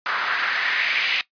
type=noise with band-pass filter sweep; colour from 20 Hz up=white; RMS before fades=-23 dBFS; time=0.06-1.21 s; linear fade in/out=0 ms; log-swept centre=1300 to 2500 Hz; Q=3.1; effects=noise-tail reverb RT60 0.1 s tail -18 dB re dry + resampled to 11025 Hz